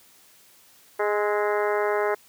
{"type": "harmonic tone with a mistuned harmonic", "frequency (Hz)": 207.7, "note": "G#3", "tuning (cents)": 0, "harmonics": [2, 3, 4, 5, 6, 7, 8, 9, 10], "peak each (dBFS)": [-24, -28, -30, -32, -34, -35, -36, -37, -38], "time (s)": [0.99, 2.15], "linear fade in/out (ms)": 10, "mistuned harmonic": 6, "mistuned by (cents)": 39, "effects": ["white hiss -55 dBFS RMS until 2.28 s", "high-pass 60 Hz 12 dB/octave"]}